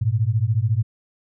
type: beating tone pair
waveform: sine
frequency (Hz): 103.83 / 117.83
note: G#2 / A#2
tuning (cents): 0 / +19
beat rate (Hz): 14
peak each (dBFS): -20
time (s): 0.01-0.83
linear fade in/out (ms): 10
effects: none